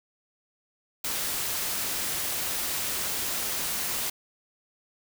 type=noise; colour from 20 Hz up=white; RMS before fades=-30 dBFS; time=1.04-4.1 s; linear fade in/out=5 ms; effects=none